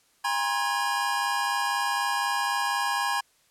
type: tone cluster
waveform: square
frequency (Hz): 810 / 956 / 1060 / 1663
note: G#5 / A#5 / C6 / G#6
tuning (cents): -43 / +43 / +22 / +2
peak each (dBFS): -31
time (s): 0.24-3.21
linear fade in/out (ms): 10
effects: white hiss -64 dBFS RMS until 3.5 s + low-pass 11000 Hz 12 dB/octave